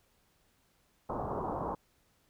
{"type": "low-pass noise", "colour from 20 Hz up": "white", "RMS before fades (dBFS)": -36, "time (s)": [1.09, 1.75], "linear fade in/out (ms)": 5, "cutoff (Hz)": 1100, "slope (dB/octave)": 48, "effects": ["pink hiss -71 dBFS RMS until 2.29 s"]}